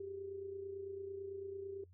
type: tone with amplitude modulation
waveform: sine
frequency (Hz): 392.5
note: G4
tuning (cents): +2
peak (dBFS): -40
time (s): 0-1.84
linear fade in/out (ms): 5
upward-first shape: sine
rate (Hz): 29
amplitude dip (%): 55
effects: noise-tail reverb RT60 0.1 s tail -20 dB re dry + added 90 Hz sine -59 dBFS peak until 1.93 s